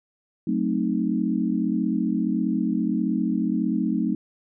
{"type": "chord", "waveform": "sine", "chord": "F# diminished seventh", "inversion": "none", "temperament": "equal", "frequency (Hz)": [185, 220, 261.6, 311.1], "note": ["F#3", "A3", "C4", "Eb4"], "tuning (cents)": [0, 0, 0, 0], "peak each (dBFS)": [-27, -25, -27, -27], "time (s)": [0.47, 4.15], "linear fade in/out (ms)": 5, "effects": []}